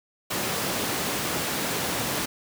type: high-pass noise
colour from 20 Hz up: pink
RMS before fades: -28 dBFS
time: 0.3-2.26 s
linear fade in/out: 10 ms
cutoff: 150 Hz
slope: 12 dB/octave
effects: none